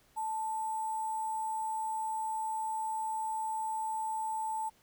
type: tone with sample-and-hold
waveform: sine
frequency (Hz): 880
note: A5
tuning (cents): 0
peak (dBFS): -32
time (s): 0.16-4.7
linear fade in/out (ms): 20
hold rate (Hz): 8820
effects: pink hiss -66 dBFS RMS until 4.82 s